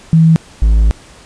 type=tone pair in turn; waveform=sine / triangle; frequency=162.2 / 54.13 Hz; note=E3 / A1; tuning=-28 / -28 cents; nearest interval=octave + perfect fifth; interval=1900 cents; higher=first; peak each=-4 dBFS; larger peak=neither; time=0.13-0.36 / 0.62-0.91 s; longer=second; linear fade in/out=0 ms; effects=pink hiss -40 dBFS RMS until 1.25 s + resampled to 22050 Hz